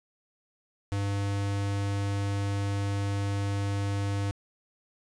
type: tone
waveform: square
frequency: 100 Hz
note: G2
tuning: 35 cents sharp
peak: -28 dBFS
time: 0.92-4.31 s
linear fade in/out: 0 ms
effects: resampled to 22050 Hz + 9-bit